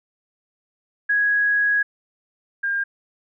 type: tone pair in turn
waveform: sine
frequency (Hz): 1661.2 / 1607.4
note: G#6 / G6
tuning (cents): 0 / +43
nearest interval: minor second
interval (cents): 57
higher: first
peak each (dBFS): -16 / -20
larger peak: first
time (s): 1.09-1.83 / 2.63-2.84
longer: first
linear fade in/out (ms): 10
effects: none

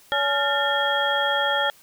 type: tone cluster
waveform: sine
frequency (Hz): 568 / 850 / 1390 / 1793 / 3281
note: C#5 / G#5 / F6 / A6 / G#7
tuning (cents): +42 / +40 / -9 / +32 / -22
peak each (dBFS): -26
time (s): 0.12-1.7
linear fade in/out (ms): 0
effects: white hiss -53 dBFS RMS until 1.82 s

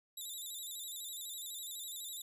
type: tone with vibrato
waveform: 10% pulse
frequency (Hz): 3713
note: A#7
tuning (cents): -8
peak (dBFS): -35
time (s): 0.17-2.22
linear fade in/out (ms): 5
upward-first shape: square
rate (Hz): 12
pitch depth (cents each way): 69
effects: resampled to 32000 Hz

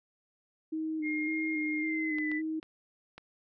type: tone with vibrato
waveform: sine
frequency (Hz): 311.1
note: D#4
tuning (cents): 0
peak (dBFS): -31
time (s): 0.72-2.6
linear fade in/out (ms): 10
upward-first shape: square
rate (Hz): 1.8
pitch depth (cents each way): 27
type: tone with pitch glide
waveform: sine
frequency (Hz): 2131 to 1988.3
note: C7 to B6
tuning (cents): +31 to +11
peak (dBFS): -33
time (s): 1.02-2.42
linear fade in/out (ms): 50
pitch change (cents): -120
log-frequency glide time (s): 1.76-2.3
type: clicks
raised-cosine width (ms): 0.3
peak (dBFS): -30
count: 4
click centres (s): 2.185 / 2.316 / 2.629 / 3.18
effects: none

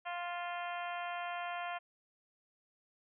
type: harmonic tone with a mistuned harmonic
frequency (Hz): 350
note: F4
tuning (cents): +4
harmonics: 2 / 3 / 4 / 5 / 6 / 7 / 8 / 9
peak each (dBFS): -40 / -44 / -46 / -48 / -50 / -51 / -52 / -53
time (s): 0.05-1.79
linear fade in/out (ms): 20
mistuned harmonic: 8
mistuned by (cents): -47
effects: none

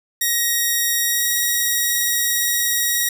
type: tone with pitch glide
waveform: 5% pulse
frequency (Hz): 1885 to 1898.1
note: A#6 to A#6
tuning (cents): +19 to +31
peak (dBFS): -7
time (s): 0.21-3.09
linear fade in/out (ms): 5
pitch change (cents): +12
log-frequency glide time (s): 0.99-1.23
effects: none

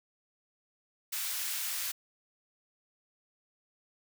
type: high-pass noise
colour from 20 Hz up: white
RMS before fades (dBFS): -35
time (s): 1.12-1.92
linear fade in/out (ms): 10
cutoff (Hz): 1400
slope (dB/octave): 12
effects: none

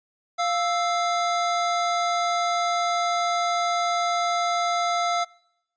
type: tone pair together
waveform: square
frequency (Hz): 698.5 / 1318.5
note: F5 / E6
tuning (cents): 0 / 0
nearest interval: major seventh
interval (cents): 1100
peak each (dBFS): -24 / -27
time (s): 0.38-5.25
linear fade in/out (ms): 20
effects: noise-tail reverb RT60 0.8 s tail -25 dB re dry + resampled to 16000 Hz

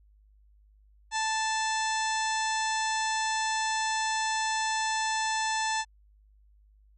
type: harmonic tone with a mistuned harmonic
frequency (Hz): 880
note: A5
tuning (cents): 0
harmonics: 1 / 2 / 3 / 4 / 5 / 6 / 7 / 8 / 9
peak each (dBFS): -29 / -33 / -39 / -39 / -41 / -40 / -40 / -42 / -40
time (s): 1.11-5.85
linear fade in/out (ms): 50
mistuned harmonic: 5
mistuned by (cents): -87
effects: added 51 Hz sine -57 dBFS peak until 6.97 s

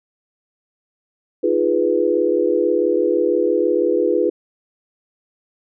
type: chord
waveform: sine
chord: F half-diminished seventh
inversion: third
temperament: equal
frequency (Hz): 311.1 / 349.2 / 415.3 / 493.9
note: Eb4 / F4 / Ab4 / Cb5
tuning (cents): 0 / 0 / 0 / 0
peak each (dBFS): -23 / -19 / -20 / -19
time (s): 1.43-4.3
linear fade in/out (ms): 10
effects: none

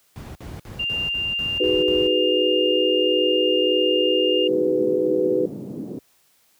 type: noise bursts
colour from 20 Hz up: brown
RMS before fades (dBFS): -33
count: 8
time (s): 0.16-2.072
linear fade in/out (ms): 0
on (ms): 190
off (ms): 56
type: tone with pitch glide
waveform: sine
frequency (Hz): 2794 to 2815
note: F7 to F7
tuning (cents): 0 to +13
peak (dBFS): -22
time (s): 0.79-4.48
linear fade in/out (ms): 10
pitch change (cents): +13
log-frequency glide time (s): 1.34-2.36
type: chord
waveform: sine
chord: G# minor seventh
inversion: second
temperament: just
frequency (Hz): 311.5 / 373.8 / 415.3 / 498.4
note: D#4 / F#4 / G#4 / B4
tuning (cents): +2 / +18 / 0 / +16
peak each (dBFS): -25 / -22 / -26 / -21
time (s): 1.6-5.46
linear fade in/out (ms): 5
type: band-pass noise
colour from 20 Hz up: white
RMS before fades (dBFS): -33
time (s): 4.49-5.99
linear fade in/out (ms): 0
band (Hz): 150 to 370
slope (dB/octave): 24
effects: white hiss -61 dBFS RMS until 6.59 s + high-pass 60 Hz 12 dB/octave

